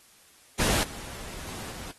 pink noise with level steps, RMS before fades -25 / -41 / -39 / -41 dBFS, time 0.59-1.92 s, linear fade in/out 10 ms, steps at 0.83 / 1.47 / 1.71 s, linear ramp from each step 2 ms, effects white hiss -57 dBFS RMS until 1.98 s + AAC 32 kbps

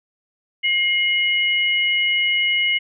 sine tone pair together, 2131 / 2928 Hz, C7 / F#7, +31 / -19 cents, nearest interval tritone, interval 550 cents, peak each -18 / -20 dBFS, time 0.63-2.79 s, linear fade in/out 20 ms, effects none

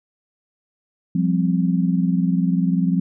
sine chord, F suspended second, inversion none, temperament equal with one note detuned, 175.83 / 196 / 261.6 Hz, F3 / G3 / C4, +12 / 0 / 0 cents, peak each -18 / -22 / -23 dBFS, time 1.15-3 s, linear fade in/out 5 ms, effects none

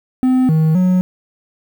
triangle tone with pitch steps, 256.4 / 158.1 / 183.2 Hz, C4 / D#3 / F#3, -35 / +28 / -17 cents, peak -8 dBFS, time 0.23-1.01 s, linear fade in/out 0 ms, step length 260 ms, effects 7-bit

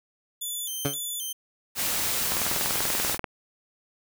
5% pulse tone with vibrato, 3292 Hz, G#7, 16 cents flat, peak -23 dBFS, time 0.41-1.33 s, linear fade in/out 10 ms, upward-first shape square, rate 1.9 Hz, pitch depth 97 cents each way
15% pulse tone with exponential decay, 141.3 Hz, C#3, 34 cents sharp, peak -15 dBFS, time 0.85-0.99 s, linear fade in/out 2 ms, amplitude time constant 29 ms
white noise, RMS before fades -27 dBFS, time 1.75-3.18 s, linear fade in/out 50 ms
click train, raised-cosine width 0.5 ms, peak -14 dBFS, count 20, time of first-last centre 2.32-3.242 s, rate 20.6 Hz
effects none

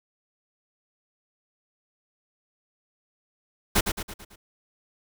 pink noise with echo, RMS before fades -20 dBFS, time 3.75-3.81 s, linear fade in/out 10 ms, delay 110 ms, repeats 5, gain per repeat -6 dB, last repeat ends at 4.36 s, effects none

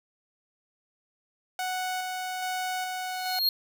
sawtooth tone with tremolo, 740 Hz, F#5, in tune, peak -25 dBFS, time 1.59-3.39 s, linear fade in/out 2 ms, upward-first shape square, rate 1.2 Hz, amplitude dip 25%
square tone with exponential growth, 4260 Hz, C8, 30 cents sharp, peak -20 dBFS, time 2.98-3.49 s, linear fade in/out 2 ms, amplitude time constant 110 ms
effects none

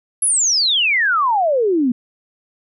sine exponential sweep, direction down, 11175 to 233.1 Hz, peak -13 dBFS, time 0.22-1.92 s, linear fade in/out 5 ms, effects none

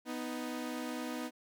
sawtooth tone pair together, 247.9 / 312.1 Hz, B3 / D#4, +7 / +5 cents, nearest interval major third, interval 398 cents, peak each -35 / -37 dBFS, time 0.05-1.31 s, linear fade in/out 50 ms, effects none

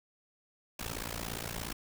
pink noise with amplitude modulation, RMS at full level -35 dBFS, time 0.79-1.73 s, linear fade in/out 5 ms, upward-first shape sine, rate 57.2 Hz, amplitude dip 95%, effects none

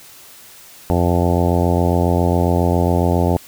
harmonic tone, 87.31 Hz, F2, in tune, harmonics 1 / 2 / 3 / 4 / 5 / 6 / 7 / 8 / 9 / 10, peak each -17 / -20 / -22 / -23 / -24 / -25 / -25 / -26 / -27 / -27 dBFS, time 0.9-3.37 s, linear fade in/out 0 ms, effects white hiss -42 dBFS RMS until 3.47 s

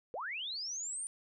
sine linear sweep, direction up, 430 to 9210 Hz, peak -37 dBFS, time 0.14-1.07 s, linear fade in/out 0 ms, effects none

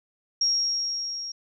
sine tone with level ramp, 5588 Hz, F8, in tune, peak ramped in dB -19 to -32 dBFS, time 0.41-1.32 s, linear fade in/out 5 ms, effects none

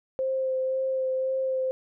sine tone with vibrato, 524 Hz, C5, 2 cents sharp, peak -24 dBFS, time 0.19-1.71 s, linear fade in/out 0 ms, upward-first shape sine, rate 1.9 Hz, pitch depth 13 cents each way, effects none

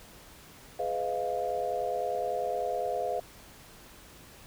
sine chord, F half-diminished seventh, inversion first, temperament just, 419.1 / 502.9 / 628.6 / 698.5 Hz, Ab4 / Cb5 / Eb5 / F5, +16 / +31 / +18 / 0 cents, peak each -37 / -34 / -35 / -32 dBFS, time 0.79-3.2 s, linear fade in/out 5 ms, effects pink hiss -52 dBFS RMS until 4.46 s

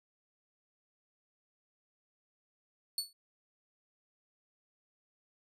sawtooth tone with exponential decay, 4435 Hz, C#8, in tune, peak -26 dBFS, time 2.98-3.13 s, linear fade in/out 2 ms, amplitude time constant 32 ms, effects resampled to 32000 Hz

